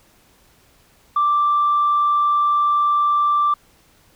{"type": "tone", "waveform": "sine", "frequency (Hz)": 1174.7, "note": "D6", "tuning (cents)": 0, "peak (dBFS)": -13, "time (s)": [1.16, 3.54], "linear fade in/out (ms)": 5, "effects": ["tanh soft clip ceiling -10 dBFS", "pink hiss -55 dBFS RMS until 4.15 s"]}